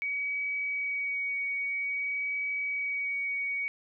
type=tone with vibrato; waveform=sine; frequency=2259 Hz; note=C#7; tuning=32 cents sharp; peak=-29 dBFS; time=0.02-3.68 s; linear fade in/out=0 ms; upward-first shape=sine; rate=0.51 Hz; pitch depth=11 cents each way; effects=none